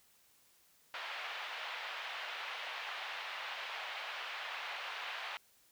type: band-pass noise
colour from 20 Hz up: white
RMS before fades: -43 dBFS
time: 0.94-5.37 s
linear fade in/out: 0 ms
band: 640 to 3200 Hz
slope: 24 dB/octave
effects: white hiss -68 dBFS RMS until 5.71 s